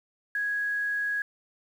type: tone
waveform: sine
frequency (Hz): 1661.2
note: G#6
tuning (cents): 0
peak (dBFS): -26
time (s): 0.35-1.22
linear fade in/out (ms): 2
effects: 9-bit